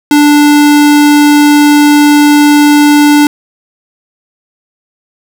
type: tone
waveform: square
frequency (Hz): 293.7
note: D4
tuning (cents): 0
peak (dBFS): -3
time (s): 0.11-3.27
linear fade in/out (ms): 2
effects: none